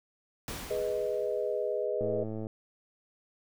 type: noise with exponential decay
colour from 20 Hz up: pink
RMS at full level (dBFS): -37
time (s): 0.48-1.86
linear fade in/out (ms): 1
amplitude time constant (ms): 300
type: chord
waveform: sine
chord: G# minor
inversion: none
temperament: equal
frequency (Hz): 415.3 / 493.9 / 622.3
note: G#4 / B4 / D#5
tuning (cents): 0 / 0 / 0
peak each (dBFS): -33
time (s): 0.7-2.24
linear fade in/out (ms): 10
type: click train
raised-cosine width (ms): 2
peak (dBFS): -25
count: 51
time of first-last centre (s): 2.01-2.469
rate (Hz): 109
effects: none